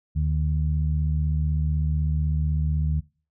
harmonic tone, 76 Hz, D#2, 40 cents flat, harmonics 1 / 2 / 3, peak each -22 / -25 / -41 dBFS, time 0.15-3.01 s, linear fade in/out 20 ms, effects noise-tail reverb RT60 0.4 s tail -23 dB re dry

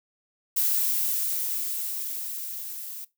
violet noise with level ramp, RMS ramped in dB -23 to -38 dBFS, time 0.56-3.05 s, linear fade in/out 10 ms, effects noise-tail reverb RT60 0.2 s tail -19 dB re dry

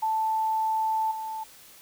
sine tone with level steps, 880 Hz, A5, in tune, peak -23 / -31 dBFS, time 0.02-1.44 s, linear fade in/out 10 ms, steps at 1.11 s, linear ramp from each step 5 ms, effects white hiss -51 dBFS RMS until 1.81 s

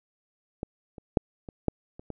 clicks, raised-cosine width 2 ms, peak -18 / -29 / -6 / -26 / -10 / -29 / -22 dBFS, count 7, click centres 0.631 / 0.982 / 1.172 / 1.488 / 1.683 / 1.995 / 2.103 s, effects none

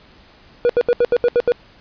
triangle tone bursts, 482.6 Hz, B4, 40 cents flat, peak -9 dBFS, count 8, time 0.65-1.52 s, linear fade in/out 0 ms, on 44 ms, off 74 ms, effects pink hiss -48 dBFS RMS until 1.8 s + resampled to 11025 Hz

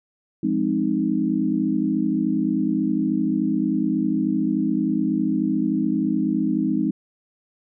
sine chord, F minor seventh, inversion none, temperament equal, 174.61 / 207.7 / 261.6 / 311.1 Hz, F3 / Ab3 / C4 / Eb4, 0 / 0 / 0 / 0 cents, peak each -28 / -24 / -24 / -23 dBFS, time 0.43-6.91 s, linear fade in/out 5 ms, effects none

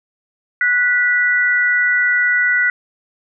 sine tone pair together, 1472 / 1964.9 Hz, F#6 / B6, -9 / -9 cents, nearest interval perfect fourth, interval 500 cents, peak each -15 dBFS, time 0.61-2.7 s, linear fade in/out 2 ms, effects none

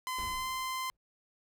sawtooth tone with pitch glide, 1025 to 1036.9 Hz, C6 to C6, -36 to -16 cents, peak -30 dBFS, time 0.07-0.9 s, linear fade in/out 0 ms, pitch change +20 cents, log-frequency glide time 0.3-0.47 s
brown noise with exponential decay, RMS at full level -39 dBFS, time 0.18-0.97 s, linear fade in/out 5 ms, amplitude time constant 170 ms
effects none

